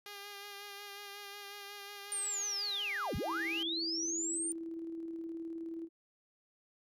5% pulse tone with vibrato, 404.8 Hz, G#4, 44 cents flat, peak -34 dBFS, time 0.06-3.63 s, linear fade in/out 2 ms, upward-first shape sine, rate 5.5 Hz, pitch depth 25 cents each way
sine linear two-way sweep, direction down then up, 9140 to 41.2 to 9140 Hz, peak -34 dBFS, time 2.12-4.52 s, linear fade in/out 0 ms, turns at 3.16 s
sine tone with tremolo, 329.9 Hz, E4, 1 cent sharp, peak -38 dBFS, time 3.24-5.89 s, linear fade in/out 50 ms, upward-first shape square, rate 19 Hz, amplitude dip 25%
effects none

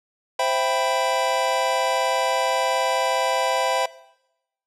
square chord, C major seventh, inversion none, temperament equal with one note detuned, 523.3 / 665 / 784 / 987.8 Hz, C5 / E5 / G5 / B5, 0 / +15 / 0 / 0 cents, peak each -26 dBFS, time 0.39-3.86 s, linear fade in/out 5 ms, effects noise-tail reverb RT60 0.9 s tail -20 dB re dry + low-pass 9000 Hz 12 dB/octave

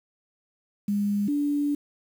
sine tone pair in turn, 203.8 / 289.7 Hz, G#3 / D4, -32 / -24 cents, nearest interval tritone, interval 608 cents, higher second, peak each -22 dBFS, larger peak neither, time 0.88-1.28 / 1.28-1.75 s, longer second, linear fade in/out 5 ms, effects 8-bit

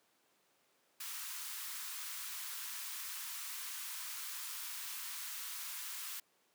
white high-pass noise, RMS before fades -44 dBFS, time 1-6.2 s, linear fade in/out 5 ms, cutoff 950 Hz, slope 48 dB/octave, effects pink hiss -73 dBFS RMS until 6.54 s + high-pass 300 Hz 12 dB/octave

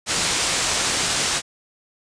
white low-pass noise, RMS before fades -22 dBFS, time 0.06-1.42 s, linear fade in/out 50 ms, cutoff 8500 Hz, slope 24 dB/octave, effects resampled to 22050 Hz

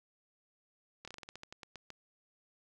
slowing click train, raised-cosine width 0.2 ms, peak -29 dBFS, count 13, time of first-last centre 1.05-1.903 s, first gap 26 ms, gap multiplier 1.17, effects none

